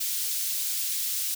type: high-pass noise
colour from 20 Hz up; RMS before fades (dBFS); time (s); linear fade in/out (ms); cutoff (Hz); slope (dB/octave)
white; -29; 0-1.35; 10; 3600; 12
effects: none